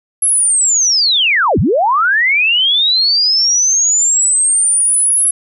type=linear two-way sweep; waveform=sine; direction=down then up; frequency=11175 to 66.6 to 10960 Hz; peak=-9 dBFS; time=0.22-5.31 s; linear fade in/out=5 ms; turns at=1.59 s; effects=none